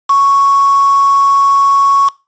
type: tone with quantisation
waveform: sine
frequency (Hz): 1108.7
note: C#6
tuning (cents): 0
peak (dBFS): -6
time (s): 0.09-2.09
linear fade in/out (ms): 10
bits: 3
effects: noise-tail reverb RT60 0.3 s tail -22 dB re dry + resampled to 16000 Hz